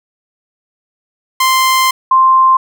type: tone pair in turn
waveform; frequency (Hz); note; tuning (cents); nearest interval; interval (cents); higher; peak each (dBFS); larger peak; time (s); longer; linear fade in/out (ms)
sawtooth / sine; 1044 / 1050; C6 / C6; -4 / +6; unison; 10; second; -5; neither; 1.4-1.91 / 2.11-2.57; first; 5
effects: none